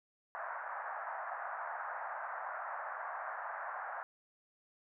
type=band-pass noise; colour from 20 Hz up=pink; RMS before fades=-42 dBFS; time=0.35-4.03 s; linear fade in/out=0 ms; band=660 to 1700 Hz; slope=48 dB/octave; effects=none